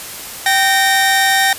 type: tone pair together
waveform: sawtooth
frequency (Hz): 776 / 1845.6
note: G5 / A#6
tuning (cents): -18 / -18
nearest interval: octave + minor third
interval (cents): 1500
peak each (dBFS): -10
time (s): 0.46-1.53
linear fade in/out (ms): 2
effects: white hiss -29 dBFS RMS until 1.58 s + resampled to 32000 Hz